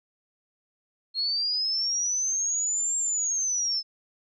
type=linear two-way sweep; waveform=sine; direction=up then down; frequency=4238 to 7450 to 5200 Hz; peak=-24 dBFS; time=1.14-3.83 s; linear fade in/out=50 ms; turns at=2.97 s; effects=none